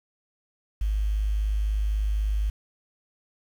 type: tone with quantisation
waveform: sine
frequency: 51.91 Hz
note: G#1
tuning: in tune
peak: -22 dBFS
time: 0.81-2.5 s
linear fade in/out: 5 ms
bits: 8
effects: none